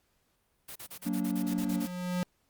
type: noise bursts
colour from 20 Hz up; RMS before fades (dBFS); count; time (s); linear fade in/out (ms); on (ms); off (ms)
white; -43; 11; 0.68-1.877; 10; 77; 35
type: tone with exponential growth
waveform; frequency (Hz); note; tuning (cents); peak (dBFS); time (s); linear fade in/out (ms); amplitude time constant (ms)
square; 179.6; F3; +49; -28; 0.89-2.23; 0; 290
type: chord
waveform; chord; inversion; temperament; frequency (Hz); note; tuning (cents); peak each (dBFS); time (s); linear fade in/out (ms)
triangle; Gb augmented; none; just; 185 / 231.2 / 289.1; Gb3 / Bb3 / D4; 0 / -14 / -27; -31 / -31 / -31; 1.05-1.87; 20
effects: pink hiss -73 dBFS RMS until 2.49 s + Opus 48 kbps